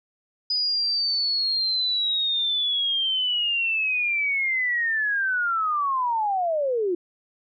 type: linear sweep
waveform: sine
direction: down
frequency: 4978 to 337.7 Hz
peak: -21 dBFS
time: 0.5-6.95 s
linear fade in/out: 5 ms
effects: none